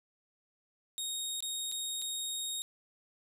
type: tone with dropouts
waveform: 20% pulse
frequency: 3735 Hz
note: A#7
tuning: 3 cents sharp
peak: -29 dBFS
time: 0.98-2.62 s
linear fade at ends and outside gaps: 0 ms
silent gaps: 1.405-1.425 / 1.716-1.722 / 2.017-2.021 s
effects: none